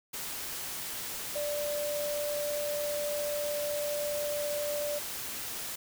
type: tone in noise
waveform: sine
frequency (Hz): 587.3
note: D5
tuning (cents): 0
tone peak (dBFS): -31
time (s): 1.35-4.99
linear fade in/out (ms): 10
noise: white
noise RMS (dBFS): -38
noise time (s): 0.13-5.76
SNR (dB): +4
effects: none